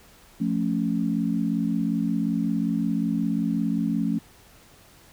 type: chord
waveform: sine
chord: F augmented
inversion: none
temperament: equal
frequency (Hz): 174.61 / 220 / 277.2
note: F3 / A3 / C#4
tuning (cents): 0 / 0 / 0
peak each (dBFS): -27 / -25 / -27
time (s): 0.4-4.19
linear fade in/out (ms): 10
effects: pink hiss -53 dBFS RMS until 5.12 s